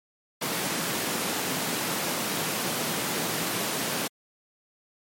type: high-pass noise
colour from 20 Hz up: pink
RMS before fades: -29 dBFS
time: 0.41-4.08 s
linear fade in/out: 10 ms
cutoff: 150 Hz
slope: 24 dB/octave
effects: MP3 64 kbps